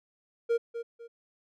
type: tone with echo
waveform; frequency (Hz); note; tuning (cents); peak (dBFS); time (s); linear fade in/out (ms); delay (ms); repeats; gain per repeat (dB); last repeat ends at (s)
triangle; 466.2; A#4; 0; -21; 0.49-0.58; 20; 250; 2; -10; 1.08
effects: none